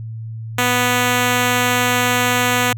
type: tone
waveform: 5% pulse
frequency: 246.9 Hz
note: B3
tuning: in tune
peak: -3 dBFS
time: 0.58-2.73 s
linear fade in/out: 5 ms
effects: added 112 Hz sine -26 dBFS peak until 2.77 s